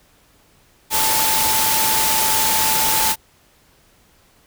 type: tone in noise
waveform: sine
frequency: 880 Hz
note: A5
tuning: in tune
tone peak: -22 dBFS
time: 0.9-3.16 s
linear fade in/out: 50 ms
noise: white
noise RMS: -18 dBFS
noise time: 0.9-3.16 s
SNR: -7 dB
effects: pink hiss -55 dBFS RMS until 4.46 s